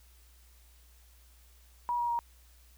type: tone with pitch steps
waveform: sine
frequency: 963 / 953 / 943.2 Hz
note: B5 / A#5 / A#5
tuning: -44 / +38 / +20 cents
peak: -28 dBFS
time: 1.89-2.19 s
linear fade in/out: 0 ms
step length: 100 ms
effects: added 60 Hz sine -57 dBFS peak until 2.77 s + white hiss -64 dBFS RMS until 2.77 s